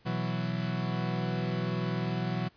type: chord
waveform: 40% pulse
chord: B suspended fourth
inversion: none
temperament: equal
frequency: 123.47 / 164.81 / 185 Hz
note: B2 / E3 / F#3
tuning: 0 / 0 / 0 cents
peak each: -33 dBFS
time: 0.05-2.49 s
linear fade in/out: 20 ms
effects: pink hiss -63 dBFS RMS until 2.56 s + resampled to 11025 Hz